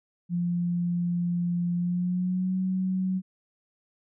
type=tone with pitch glide; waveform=sine; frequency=174.3 to 186.81 Hz; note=F3 to F#3; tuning=-3 to +17 cents; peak=-24 dBFS; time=0.29-3.22 s; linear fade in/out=50 ms; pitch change=+120 cents; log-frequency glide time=1.75-2.56 s; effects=none